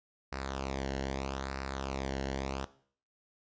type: tone with flanger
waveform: sawtooth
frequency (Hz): 67.4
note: C#2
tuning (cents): -48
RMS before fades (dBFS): -37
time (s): 0.32-2.65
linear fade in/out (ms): 5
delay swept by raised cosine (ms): 0.3 to 0.83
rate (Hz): 0.79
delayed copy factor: -0.7
effects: noise-tail reverb RT60 0.5 s tail -17 dB re dry + resampled to 16000 Hz